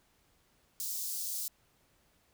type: high-pass noise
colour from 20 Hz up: white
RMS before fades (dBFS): -37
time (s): 0.8-1.48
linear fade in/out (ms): 0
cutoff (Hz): 4700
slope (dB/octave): 24
effects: pink hiss -70 dBFS RMS until 2.33 s